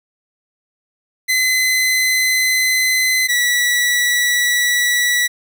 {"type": "tone pair in turn", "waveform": "sawtooth", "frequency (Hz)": [2035, 1947.1], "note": ["C7", "B6"], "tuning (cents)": [-49, -25], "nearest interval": "minor second", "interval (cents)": 76, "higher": "first", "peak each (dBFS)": -10, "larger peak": "neither", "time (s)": [[1.28, 3.28], [3.28, 5.28]], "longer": "neither", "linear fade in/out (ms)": 20, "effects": []}